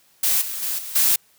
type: noise with level steps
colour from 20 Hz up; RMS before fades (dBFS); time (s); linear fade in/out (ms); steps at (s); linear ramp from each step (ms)
blue; -19 / -29 / -25 / -33 / -17; 0.23-1.16; 5; 0.41 / 0.62 / 0.78 / 0.95; 10
effects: white hiss -58 dBFS RMS until 1.38 s + high-pass 60 Hz 12 dB/octave